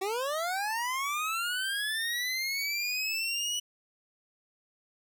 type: linear sweep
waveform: 25% pulse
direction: up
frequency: 370.5 to 2960 Hz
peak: -26 dBFS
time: 0.01-3.6 s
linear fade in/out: 10 ms
effects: none